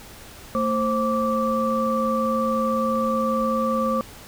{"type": "tone cluster", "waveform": "sine", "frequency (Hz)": [225.2, 528, 1164], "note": ["A3", "C5", "D6"], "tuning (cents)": [40, 16, -16], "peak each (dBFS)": -24, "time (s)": [0.55, 4.01], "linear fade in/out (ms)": 0, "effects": ["pink hiss -43 dBFS RMS until 4.27 s"]}